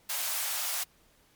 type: high-pass noise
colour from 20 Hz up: white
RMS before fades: -32 dBFS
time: 0.09-0.84 s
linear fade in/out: 10 ms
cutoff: 580 Hz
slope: 48 dB/octave
effects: pink hiss -64 dBFS RMS until 1.35 s + MP3 96 kbps